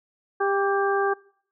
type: harmonic tone with a mistuned harmonic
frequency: 396.9 Hz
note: G4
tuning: 22 cents sharp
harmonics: 1 / 2 / 3 / 4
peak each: -23 / -26 / -28 / -29 dBFS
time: 0.4-1.14 s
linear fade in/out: 10 ms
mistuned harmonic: 3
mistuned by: -31 cents
effects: noise-tail reverb RT60 0.6 s tail -24 dB re dry